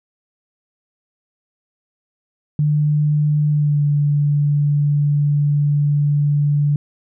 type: tone with pitch glide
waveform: sine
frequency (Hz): 149.3 to 145.72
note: D3 to D3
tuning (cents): +29 to -13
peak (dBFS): -13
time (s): 2.59-6.76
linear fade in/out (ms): 2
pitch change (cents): -42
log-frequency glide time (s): 3.5-3.82
effects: none